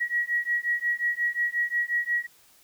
sine beating tone pair, 1910 / 1915.6 Hz, A#6 / A#6, +42 / +47 cents, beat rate 5.6 Hz, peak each -27 dBFS, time 0-2.27 s, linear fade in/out 20 ms, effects white hiss -58 dBFS RMS until 2.63 s

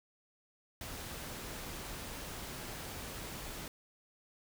pink noise, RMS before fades -44 dBFS, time 0.81-3.68 s, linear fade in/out 2 ms, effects none

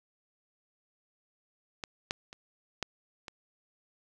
clicks, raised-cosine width 0.2 ms, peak -19 / -13 / -28 / -14 / -24 dBFS, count 5, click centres 1.838 / 2.109 / 2.329 / 2.827 / 3.282 s, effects none

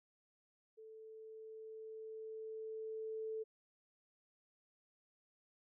sine tone with level ramp, 440 Hz, A4, in tune, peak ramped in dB -53 to -39 dBFS, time 0.77-3.44 s, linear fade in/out 20 ms, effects none

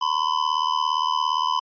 square tone with amplitude modulation, 1011 Hz, B5, 40 cents sharp, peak -17 dBFS, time 0.01-1.6 s, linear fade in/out 10 ms, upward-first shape sine, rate 77.4 Hz, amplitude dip 90%, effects resampled to 11025 Hz

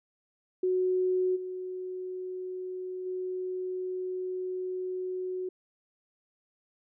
sine tone with level steps, 368.8 Hz, F#4, 6 cents flat, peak -24 / -34 / -31 dBFS, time 0.63-5.49 s, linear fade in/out 5 ms, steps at 1.35 / 3.05 s, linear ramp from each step 20 ms, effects none

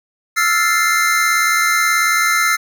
square chord, F major seventh, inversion third, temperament equal, 1318.5 / 1396.9 / 1760 / 2093 Hz, E6 / F6 / A6 / C7, 0 / 0 / 0 / 0 cents, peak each -19 / -21 / -22 / -17 dBFS, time 0.36-2.57 s, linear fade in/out 20 ms, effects none

